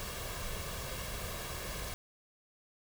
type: noise with comb filter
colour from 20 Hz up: pink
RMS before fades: -40 dBFS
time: 0-1.94 s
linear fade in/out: 0 ms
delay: 1.8 ms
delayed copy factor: +0.55
effects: none